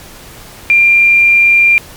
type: tone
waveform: sine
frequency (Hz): 2386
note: D7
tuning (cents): +27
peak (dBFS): -4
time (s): 0.7-1.78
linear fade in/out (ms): 0
effects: pink hiss -34 dBFS RMS until 1.96 s + MP3 96 kbps